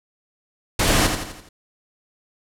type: noise with echo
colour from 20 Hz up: pink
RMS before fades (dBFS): -18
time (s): 0.79-1.07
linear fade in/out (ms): 5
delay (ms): 84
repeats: 5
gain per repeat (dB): -6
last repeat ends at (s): 1.49
effects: low-pass 11000 Hz 12 dB/octave